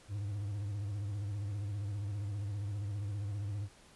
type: tone with vibrato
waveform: triangle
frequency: 101.8 Hz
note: G#2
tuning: 34 cents flat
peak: -33 dBFS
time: 0.08-3.69 s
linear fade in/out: 50 ms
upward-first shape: sine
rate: 15 Hz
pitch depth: 79 cents each way
effects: pink hiss -60 dBFS RMS until 3.95 s + resampled to 24000 Hz